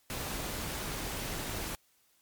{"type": "noise", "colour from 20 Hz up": "pink", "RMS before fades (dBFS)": -37, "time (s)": [0.1, 1.75], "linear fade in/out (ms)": 0, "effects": ["white hiss -69 dBFS RMS until 2.21 s", "MP3 96 kbps"]}